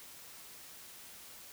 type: silence
effects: white hiss -52 dBFS RMS until 1.52 s